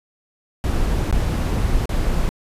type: noise with dropouts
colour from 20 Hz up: brown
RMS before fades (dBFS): -19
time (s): 0.64-2.29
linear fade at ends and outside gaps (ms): 0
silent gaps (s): 1.111-1.127 / 1.856-1.893
effects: resampled to 32000 Hz